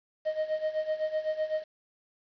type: tone with tremolo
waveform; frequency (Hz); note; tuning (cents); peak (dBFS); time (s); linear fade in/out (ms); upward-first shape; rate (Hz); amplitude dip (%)
triangle; 622.3; D#5; 0; -23; 0.25-1.64; 20; sine; 7.9; 80
effects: resampled to 11025 Hz + 9-bit